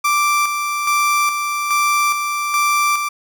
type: tone with tremolo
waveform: 30% pulse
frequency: 1174.7 Hz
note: D6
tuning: in tune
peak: -11 dBFS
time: 0.04-3.09 s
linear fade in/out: 10 ms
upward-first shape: square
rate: 1.2 Hz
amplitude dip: 45%
effects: none